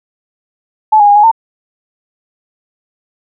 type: tone with pitch steps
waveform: sine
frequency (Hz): 864 / 823 / 816 / 834 / 903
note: A5 / G#5 / G#5 / G#5 / A5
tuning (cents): -32 / -16 / -31 / +7 / +45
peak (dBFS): -3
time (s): 0.92-1.315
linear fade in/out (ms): 10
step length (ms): 79
effects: none